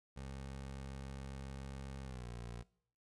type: tone with pitch glide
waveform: 20% pulse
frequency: 67.3 to 59.27 Hz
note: C2 to A#1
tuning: +49 to +29 cents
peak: -40 dBFS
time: 0.16-2.63 s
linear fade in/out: 10 ms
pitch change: -220 cents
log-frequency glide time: 2.04-2.26 s
effects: noise-tail reverb RT60 0.6 s tail -21 dB re dry + resampled to 24000 Hz